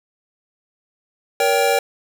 square chord, G diminished, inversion first, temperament just, 470.4 / 564.5 / 784 Hz, Bb4 / Db5 / G5, +16 / +31 / 0 cents, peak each -20 dBFS, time 1.4-1.79 s, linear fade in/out 2 ms, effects none

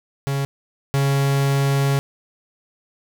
45% pulse tone pair in turn, 138.59 / 138.59 Hz, C#3 / C#3, 0 / 0 cents, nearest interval unison, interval 0 cents, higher neither, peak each -20 / -16 dBFS, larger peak second, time 0.27-0.45 / 0.94-1.99 s, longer second, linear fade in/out 0 ms, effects 8-bit

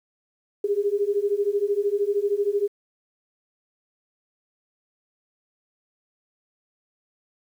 sine beating tone pair, 399.4 / 412.4 Hz, G4 / G#4, +32 / -12 cents, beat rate 13 Hz, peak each -24 / -23 dBFS, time 0.64-2.68 s, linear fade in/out 5 ms, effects 9-bit

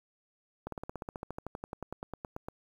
slowing click train, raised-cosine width 1 ms, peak -24 dBFS, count 23, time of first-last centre 0.67-2.485 s, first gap 53 ms, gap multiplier 1.04, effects 9-bit

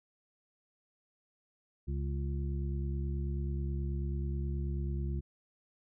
harmonic tone, 69.3 Hz, C#2, in tune, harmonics 1 / 2 / 3 / 5, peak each -33 / -38 / -44 / -46 dBFS, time 1.87-5.21 s, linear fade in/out 20 ms, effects none

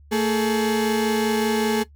35% pulse tone pair together, 224.5 / 423.8 Hz, A3 / G#4, +35 / +35 cents, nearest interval major seventh, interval 1100 cents, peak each -20 dBFS, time 0.11-1.84 s, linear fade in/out 20 ms, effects noise-tail reverb RT60 0.1 s tail -17 dB re dry + added 72 Hz sine -46 dBFS peak until 1.95 s

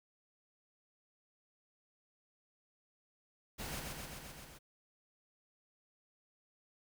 pink noise with echo, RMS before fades -43 dBFS, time 3.58-3.81 s, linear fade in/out 20 ms, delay 130 ms, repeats 6, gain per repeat -2 dB, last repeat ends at 4.59 s, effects none

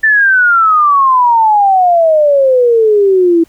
sine exponential sweep, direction down, 1786 to 326.8 Hz, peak -5 dBFS, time 0.03-3.44 s, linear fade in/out 10 ms, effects pink hiss -49 dBFS RMS until 3.48 s

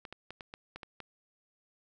clicks, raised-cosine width 0.3 ms, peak -27 dBFS, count 8, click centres 0.052 / 0.126 / 0.306 / 0.408 / 0.539 / 0.76 / 0.832 / 1.003 s, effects none

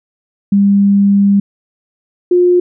sine tone pair in turn, 200 / 356.4 Hz, G3 / F4, +35 / +35 cents, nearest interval minor seventh, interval 1000 cents, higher second, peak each -6 dBFS, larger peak neither, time 0.52-1.4 / 2.31-2.6 s, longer first, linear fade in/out 5 ms, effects none

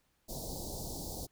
pink band-stop noise, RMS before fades -41 dBFS, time 0.28-1.27 s, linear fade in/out 20 ms, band 840 to 4100 Hz, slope 48 dB/octave, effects pink hiss -75 dBFS RMS until 1.31 s

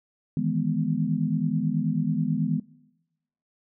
sine chord, E major seventh, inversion third, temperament equal, 155.56 / 164.81 / 207.7 / 246.9 Hz, D#3 / E3 / G#3 / B3, 0 / 0 / 0 / 0 cents, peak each -28 dBFS, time 0.37-2.6 s, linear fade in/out 2 ms, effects noise-tail reverb RT60 0.9 s tail -20 dB re dry

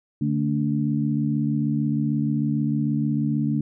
sine tone cluster, 145.6 / 221.6 / 288.1 Hz, D3 / A3 / D4, -15 / +13 / -33 cents, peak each -24 / -24 / -26 dBFS, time 0.21-3.61 s, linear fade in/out 5 ms, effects none

